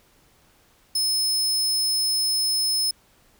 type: tone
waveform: sawtooth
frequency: 5200 Hz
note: E8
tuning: 24 cents flat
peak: -18 dBFS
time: 0.95-2.91 s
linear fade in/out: 5 ms
effects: pink hiss -59 dBFS RMS until 3.39 s